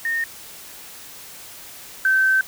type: tone pair in turn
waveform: sine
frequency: 1837 / 1544.7 Hz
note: A#6 / G6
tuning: -26 / -26 cents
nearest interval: minor third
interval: 300 cents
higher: first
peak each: -20 / -14 dBFS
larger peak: second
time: 0.05-0.24 / 2.05-2.41 s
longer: second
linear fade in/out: 2 ms
effects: white hiss -40 dBFS RMS until 2.47 s